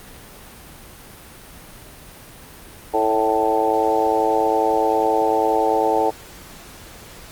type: harmonic tone with a mistuned harmonic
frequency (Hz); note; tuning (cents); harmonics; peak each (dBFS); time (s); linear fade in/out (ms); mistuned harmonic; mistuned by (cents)
110; A2; 0; 3 / 4 / 5 / 6 / 7 / 8; -25 / -21 / -24 / -26 / -21 / -22; 2.93-6.11; 20; 6; -20
effects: pink hiss -41 dBFS RMS until 7.31 s + Opus 32 kbps